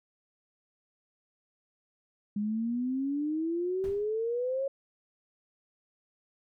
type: exponential sweep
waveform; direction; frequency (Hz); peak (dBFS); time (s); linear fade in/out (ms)
sine; up; 203.5 to 553; -28; 2.36-4.68; 5
type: noise with exponential decay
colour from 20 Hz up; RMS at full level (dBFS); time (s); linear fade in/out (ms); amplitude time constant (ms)
brown; -39; 3.84-4.16; 0; 69
effects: none